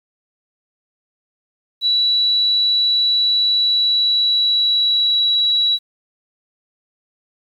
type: tone with pitch glide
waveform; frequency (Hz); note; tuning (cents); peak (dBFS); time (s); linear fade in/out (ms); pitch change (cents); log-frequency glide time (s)
sine; 3933 to 3906; B7 to B7; -8 to -20; -13; 1.81-5.79; 50; -12; 3.51-5.29
effects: 8-bit